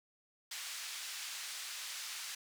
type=band-pass noise; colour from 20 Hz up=white; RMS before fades=-44 dBFS; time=0.51-2.35 s; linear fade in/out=5 ms; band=1500 to 6900 Hz; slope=12 dB/octave; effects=none